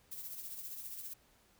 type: noise with tremolo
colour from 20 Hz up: violet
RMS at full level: -43 dBFS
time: 0.11-1.14 s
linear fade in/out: 10 ms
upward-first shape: triangle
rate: 15 Hz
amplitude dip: 55%
effects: pink hiss -68 dBFS RMS until 1.59 s